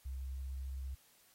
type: tone with pitch glide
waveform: sine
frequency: 65.8 to 66.41 Hz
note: C2 to C2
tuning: +10 to +26 cents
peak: -39 dBFS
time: 0.05-0.95 s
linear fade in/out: 10 ms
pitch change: +16 cents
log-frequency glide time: 0.29-0.38 s
effects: white hiss -67 dBFS RMS until 1.34 s + AAC 48 kbps